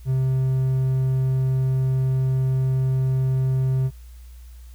triangle tone, 131.2 Hz, C3, 5 cents sharp, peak -16 dBFS, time 0.05-3.91 s, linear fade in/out 50 ms, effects added 60 Hz sine -39 dBFS peak until 4.74 s + white hiss -57 dBFS RMS until 4.74 s

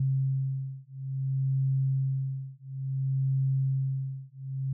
sine beating tone pair, 133.8 / 134.38 Hz, C3 / C3, +39 / +47 cents, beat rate 0.58 Hz, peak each -29 dBFS, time 0-4.73 s, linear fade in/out 5 ms, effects none

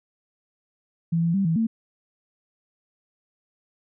sine tone with pitch steps, 166.5 / 168.1 / 195.8 / 163.1 / 225.3 Hz, E3 / E3 / G3 / E3 / A3, +18 / +34 / -2 / -18 / +41 cents, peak -19 dBFS, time 1.12-1.67 s, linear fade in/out 10 ms, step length 110 ms, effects none

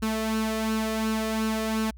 sawtooth tone with flanger, 220 Hz, A3, in tune, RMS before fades -27 dBFS, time 0.02-1.91 s, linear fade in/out 10 ms, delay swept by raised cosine 0.71 to 1.67 ms, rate 2.8 Hz, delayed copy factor +0.55, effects added 60 Hz sine -42 dBFS peak until 1.97 s

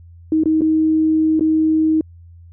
sine tone with dropouts, 315.2 Hz, D#4, 23 cents sharp, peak -12 dBFS, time 0.32-2.01 s, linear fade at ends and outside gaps 2 ms, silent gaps 0.436-0.457 / 0.609-0.617 / 1.395-1.408 s, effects added 85 Hz sine -39 dBFS peak until 2.52 s

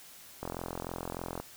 click train, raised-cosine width 1 ms, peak -22 dBFS, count 43, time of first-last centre 0.43-1.4 s, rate 43.3 Hz, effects white hiss -52 dBFS RMS until 1.56 s

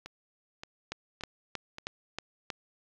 two click trains, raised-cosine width 0.2 ms, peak -24 / -17 dBFS, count 4 / 6, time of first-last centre 0.06-1.784 / 0.92-2.502 s, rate 1.74 / 3.16 Hz, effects low-pass 6000 Hz 12 dB/octave + 9-bit

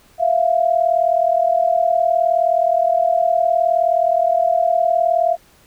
sine tone pair together, 661.7 / 701 Hz, E5 / F5, +6 / +6 cents, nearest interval minor second, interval 100 cents, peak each -16 dBFS, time 0.18-5.37 s, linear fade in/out 50 ms, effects pink hiss -52 dBFS RMS until 5.66 s

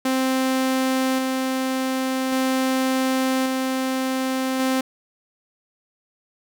sawtooth tone with tremolo, 261.6 Hz, C4, in tune, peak -15 dBFS, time 0.05-4.81 s, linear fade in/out 5 ms, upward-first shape square, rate 0.44 Hz, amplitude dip 25%, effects none

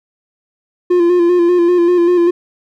triangle tone with vibrato, 349.8 Hz, F4, 3 cents sharp, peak -6 dBFS, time 0.9-2.31 s, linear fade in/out 10 ms, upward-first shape square, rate 5.1 Hz, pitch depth 33 cents each way, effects none

